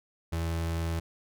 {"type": "tone", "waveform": "35% pulse", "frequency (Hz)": 82.8, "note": "E2", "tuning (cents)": 8, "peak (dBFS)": -27, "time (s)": [0.32, 1], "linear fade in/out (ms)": 10, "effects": []}